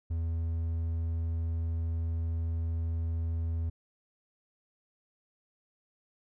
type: tone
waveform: triangle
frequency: 82.41 Hz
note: E2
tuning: in tune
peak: -27 dBFS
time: 0.1-3.7 s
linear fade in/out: 10 ms
effects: none